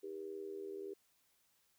sine tone with amplitude modulation, 397.3 Hz, G4, 23 cents sharp, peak -39 dBFS, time 0.03-0.94 s, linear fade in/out 10 ms, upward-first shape sine, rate 81.2 Hz, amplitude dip 80%, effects white hiss -75 dBFS RMS until 1.78 s

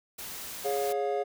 white noise, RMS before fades -40 dBFS, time 0.18-0.93 s, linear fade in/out 10 ms
triangle chord, Db major, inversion second, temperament equal with one note detuned, 415.3 / 554.4 / 710.3 Hz, Ab4 / Db5 / F5, 0 / 0 / +29 cents, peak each -28 / -31 / -30 dBFS, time 0.64-1.24 s, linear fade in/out 20 ms
effects none

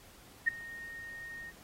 sine tone with ADSR envelope, 1852 Hz, A#6, 12 cents flat, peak -21 dBFS, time 0.46-1.52 s, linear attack 22 ms, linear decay 8 ms, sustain -21 dB, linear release 35 ms, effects pink hiss -57 dBFS RMS until 1.63 s + AAC 48 kbps

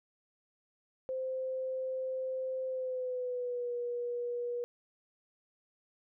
sine tone with pitch glide, 520 to 482.4 Hz, C5 to B4, -11 to -41 cents, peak -33 dBFS, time 1.09-4.64 s, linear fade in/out 0 ms, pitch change -130 cents, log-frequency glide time 2.67-3.74 s, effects none

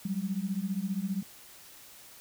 sine beating tone pair, 185 / 200 Hz, F#3 / G3, 0 / +35 cents, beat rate 15 Hz, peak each -33 / -32 dBFS, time 0.05-1.23 s, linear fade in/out 5 ms, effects white hiss -52 dBFS RMS until 2.2 s

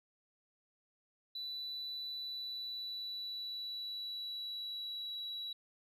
sine tone with pitch glide, 3973 to 3907 Hz, B7 to B7, +10 to -19 cents, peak -38 dBFS, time 1.35-5.53 s, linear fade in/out 5 ms, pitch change -29 cents, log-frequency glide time 2.14-5.13 s, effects tanh soft clip ceiling -37 dBFS

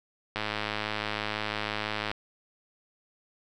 click train, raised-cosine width 0.3 ms, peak -14 dBFS, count 187, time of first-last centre 0.36-2.115 s, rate 106 Hz, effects none

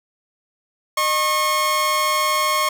sawtooth tone pair together, 610 / 1086.9 Hz, D#5 / C#6, -34 / -34 cents, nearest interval minor seventh, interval 1000 cents, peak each -21 / -14 dBFS, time 0.97-2.69 s, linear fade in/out 5 ms, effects none

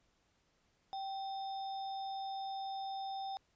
sine tone with sample-and-hold, 778 Hz, G5, 13 cents flat, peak -38 dBFS, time 0.93-3.37 s, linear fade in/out 0 ms, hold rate 4410 Hz, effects pink hiss -75 dBFS RMS until 3.55 s + resampled to 16000 Hz

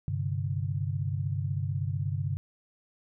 sine chord, G suspended fourth, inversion none, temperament equal, 98 / 130.81 / 146.83 Hz, G2 / C3 / D3, 0 / 0 / 0 cents, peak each -31 / -33 / -33 dBFS, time 0.08-2.37 s, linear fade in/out 0 ms, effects none

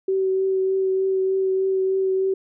sine tone with vibrato, 381.1 Hz, G4, 49 cents flat, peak -18 dBFS, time 0.08-2.34 s, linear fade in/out 5 ms, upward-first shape triangle, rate 3.3 Hz, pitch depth 15 cents each way, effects none

